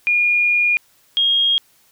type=tone pair in turn; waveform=sine; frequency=2430 / 3255 Hz; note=D#7 / G#7; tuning=-42 / -36 cents; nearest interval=perfect fourth; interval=506 cents; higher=second; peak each=-13 dBFS; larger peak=neither; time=0.07-0.77 / 1.17-1.58 s; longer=first; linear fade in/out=0 ms; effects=white hiss -56 dBFS RMS until 1.91 s